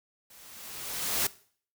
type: noise with level ramp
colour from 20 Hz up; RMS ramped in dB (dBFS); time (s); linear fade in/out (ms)
white; -54 to -26; 0.3-1.27; 5
effects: noise-tail reverb RT60 0.5 s tail -19 dB re dry